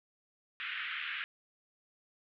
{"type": "band-pass noise", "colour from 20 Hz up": "pink", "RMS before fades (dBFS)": -39, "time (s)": [0.6, 1.24], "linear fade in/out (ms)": 0, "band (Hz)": [1400, 3200], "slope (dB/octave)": 48, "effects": []}